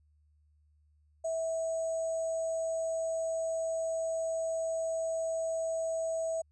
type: tone with sample-and-hold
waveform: sine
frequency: 653 Hz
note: E5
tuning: 17 cents flat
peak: -30 dBFS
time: 1.24-6.42 s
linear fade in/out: 10 ms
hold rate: 7350 Hz
effects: added 75 Hz sine -64 dBFS peak until 6.51 s + resampled to 24000 Hz